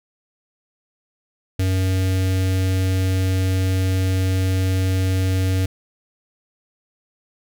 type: tone with notch filter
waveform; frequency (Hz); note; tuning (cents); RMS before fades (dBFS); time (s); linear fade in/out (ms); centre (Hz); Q
square; 93.9; F#2; +26; -19; 1.59-5.66; 5; 1000; 0.93
effects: none